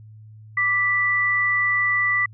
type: tone pair together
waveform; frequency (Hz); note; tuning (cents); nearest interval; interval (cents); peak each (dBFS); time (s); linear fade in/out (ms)
sine; 1174.7 / 1972.5; D6 / B6; 0 / -3; major sixth; 897; -26 / -18; 0.57-2.26; 5
effects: added 108 Hz sine -41 dBFS peak until 2.33 s